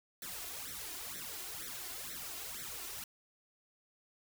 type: noise with flanger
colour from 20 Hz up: white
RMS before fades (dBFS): -44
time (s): 0.22-3.04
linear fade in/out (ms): 2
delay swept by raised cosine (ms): 0.51 to 2.91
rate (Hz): 2.1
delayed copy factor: +0.95
effects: none